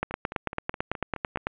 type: two click trains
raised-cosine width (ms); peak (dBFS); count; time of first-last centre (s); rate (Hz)
0.5; -11 / -20; 14 / 7; 0.03-1.47 / 0.11-1.373; 9.03 / 4.75
effects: resampled to 8000 Hz + 8-bit